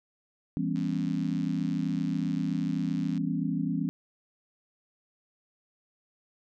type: chord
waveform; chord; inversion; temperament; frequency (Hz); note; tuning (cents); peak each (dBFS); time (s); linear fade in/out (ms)
sine; C# half-diminished seventh; first; just; 166.31 / 199.57 / 249.5 / 277.2; E3 / G3 / B3 / C#4; +16 / +31 / +18 / 0; -31 / -33 / -33 / -32; 0.57-3.89; 0
type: click train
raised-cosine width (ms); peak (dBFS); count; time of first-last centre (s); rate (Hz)
0.2; -32; 235; 0.76-3.177; 96.8
effects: none